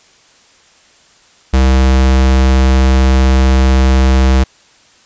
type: tone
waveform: square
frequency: 65.41 Hz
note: C2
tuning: in tune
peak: -7 dBFS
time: 1.53-4.44 s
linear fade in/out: 10 ms
effects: white hiss -47 dBFS RMS until 5.05 s + resampled to 16000 Hz